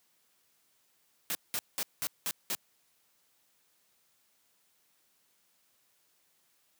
white noise bursts, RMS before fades -33 dBFS, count 6, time 1.3-2.55 s, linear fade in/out 0 ms, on 50 ms, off 190 ms, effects white hiss -71 dBFS RMS until 6.79 s + high-pass 100 Hz 12 dB/octave

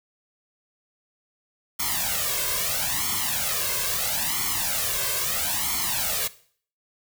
white noise with flanger, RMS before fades -26 dBFS, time 1.79-6.28 s, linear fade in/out 10 ms, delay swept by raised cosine 0.92 to 1.9 ms, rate 0.76 Hz, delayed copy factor +0.95, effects noise-tail reverb RT60 0.5 s tail -17 dB re dry

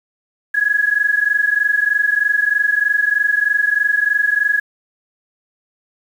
sine tone pair together, 1663.8 / 1687 Hz, G#6 / G#6, +3 / +27 cents, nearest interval unison, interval 24 cents, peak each -16 dBFS, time 0.54-4.6 s, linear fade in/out 10 ms, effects 7-bit

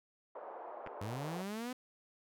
white band-pass noise, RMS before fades -47 dBFS, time 0.35-1.42 s, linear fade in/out 5 ms, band 450 to 900 Hz, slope 24 dB/octave
clicks, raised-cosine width 0.5 ms, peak -29 dBFS, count 2, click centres 0.864 / 0.873 s
sawtooth linear sweep, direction up, 95.8 to 257.5 Hz, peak -35 dBFS, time 1.01-1.73 s, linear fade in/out 5 ms
effects none

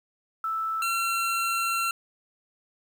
sine / 25% pulse tone pair in turn, 1318.5 / 1359.5 Hz, E6 / F6, 0 / -47 cents, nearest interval minor second, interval 53 cents, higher second, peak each -26 / -21 dBFS, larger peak second, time 0.44-0.82 / 0.82-1.91 s, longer second, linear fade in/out 2 ms, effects 9-bit

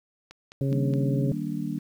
click train, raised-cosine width 0.2 ms, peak -27 dBFS, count 4, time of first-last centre 0.31-0.938 s, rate 4.78 Hz
harmonic tone, 136.8 Hz, C#3, 23 cents flat, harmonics 1 / 2 / 3 / 4, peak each -24 / -30 / -34 / -36 dBFS, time 0.61-1.32 s, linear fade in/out 2 ms
sine chord, Eb major seventh, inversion none, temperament just, 155.56 / 194.45 / 233.3 / 291.7 Hz, Eb3 / G3 / Bb3 / D4, 0 / -14 / +2 / -12 cents, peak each -33 dBFS, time 0.7-1.79 s, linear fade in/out 10 ms
effects 9-bit

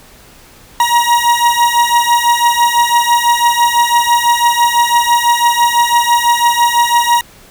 40% pulse beating tone pair, 947 / 953 Hz, A#5 / A#5, +27 / +38 cents, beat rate 6 Hz, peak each -11 dBFS, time 0.8-7.21 s, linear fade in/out 2 ms, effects pink hiss -41 dBFS RMS until 7.5 s

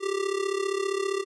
square tone with amplitude modulation, 392 Hz, G4, in tune, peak -23 dBFS, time 0-1.25 s, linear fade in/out 50 ms, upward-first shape sine, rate 35.1 Hz, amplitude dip 80%, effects resampled to 22050 Hz

